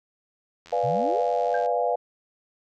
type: click train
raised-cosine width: 0.2 ms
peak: -29 dBFS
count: 85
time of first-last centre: 0.66-1.66 s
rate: 84 Hz
type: chord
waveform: sine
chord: B diminished seventh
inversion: none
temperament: equal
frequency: 493.9 / 587.3 / 698.5 / 830.6 Hz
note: B4 / D5 / F5 / Ab5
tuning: 0 / 0 / 0 / 0 cents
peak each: -26 / -28 / -25 / -30 dBFS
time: 0.72-1.96 s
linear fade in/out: 10 ms
type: exponential sweep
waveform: sine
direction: up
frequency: 115.5 to 541 Hz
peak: -29 dBFS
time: 0.83-1.23 s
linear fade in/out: 20 ms
type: tone with exponential decay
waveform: sine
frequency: 1586 Hz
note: G6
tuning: 20 cents sharp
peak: -28 dBFS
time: 1.54-1.73 s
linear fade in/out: 5 ms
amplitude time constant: 41 ms
effects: none